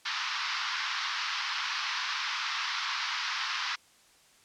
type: band-pass noise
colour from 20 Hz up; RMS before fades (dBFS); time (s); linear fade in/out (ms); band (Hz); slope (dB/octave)
pink; -33; 0.05-3.76; 10; 980 to 5500; 48
effects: white hiss -61 dBFS RMS until 4.44 s + low-pass 9000 Hz 12 dB/octave